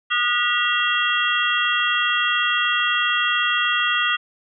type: tone cluster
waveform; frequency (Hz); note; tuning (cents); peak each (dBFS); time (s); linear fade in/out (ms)
sine; 1225 / 1448 / 1936 / 2747 / 3261; D#6 / F#6 / B6 / F7 / G#7; -27 / -38 / -35 / -29 / -32; -24; 0.1-4.17; 20
effects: none